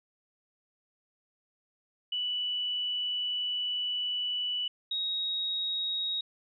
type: tone pair in turn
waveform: sine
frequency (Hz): 2963 / 3782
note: F#7 / A#7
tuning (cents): +2 / +24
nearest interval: major third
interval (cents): 422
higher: second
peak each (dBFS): -29 / -29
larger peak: neither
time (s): 2.12-4.68 / 4.91-6.21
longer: first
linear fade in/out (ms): 5
effects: none